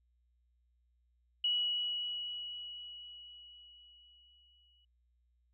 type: tone with exponential decay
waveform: sine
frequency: 2926 Hz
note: F#7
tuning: 20 cents flat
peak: -28 dBFS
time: 1.44-4.85 s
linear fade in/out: 5 ms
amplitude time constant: 740 ms
effects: added 60 Hz sine -70 dBFS peak until 5.53 s